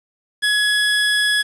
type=tone; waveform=25% pulse; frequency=1684 Hz; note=G#6; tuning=24 cents sharp; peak=-11 dBFS; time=0.42-1.43 s; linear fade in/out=20 ms; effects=resampled to 22050 Hz + 7-bit